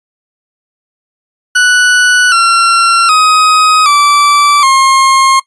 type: tone with pitch steps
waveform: 40% pulse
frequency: 1480 / 1365 / 1259 / 1161.2 / 1071 Hz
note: F#6 / F6 / D#6 / D6 / C6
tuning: 0 / -40 / +20 / -20 / +40 cents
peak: -4 dBFS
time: 1.55-5.4 s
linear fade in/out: 10 ms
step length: 770 ms
effects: noise-tail reverb RT60 0.1 s tail -19 dB re dry + resampled to 22050 Hz